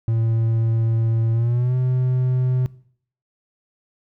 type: tone with pitch glide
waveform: triangle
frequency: 113.5 to 127.4 Hz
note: A#2 to C3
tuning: -46 to -46 cents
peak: -15 dBFS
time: 0.08-2.66 s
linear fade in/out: 0 ms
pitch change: +200 cents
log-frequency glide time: 1.32-1.75 s
effects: noise-tail reverb RT60 0.6 s tail -20 dB re dry